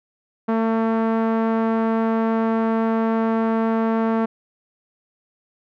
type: tone with low-pass filter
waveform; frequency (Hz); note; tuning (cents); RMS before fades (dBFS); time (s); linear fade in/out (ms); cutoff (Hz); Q
sawtooth; 224.7; A3; +37; -20; 0.48-4.26; 10; 1200; 1.1
effects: none